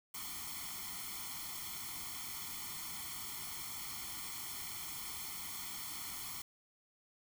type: noise with comb filter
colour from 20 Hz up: white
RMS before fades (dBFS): -44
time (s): 0.14-6.42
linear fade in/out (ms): 5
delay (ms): 0.92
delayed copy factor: +1
effects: none